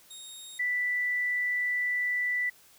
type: tone pair in turn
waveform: 20% pulse / sine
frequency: 3729 / 1975.4 Hz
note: A#7 / B6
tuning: 0 / 0 cents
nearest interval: major seventh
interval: 1100 cents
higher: first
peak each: -37 / -26 dBFS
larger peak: second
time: 0.1-0.59 / 0.59-2.5 s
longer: second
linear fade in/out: 10 ms
effects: white hiss -58 dBFS RMS until 2.78 s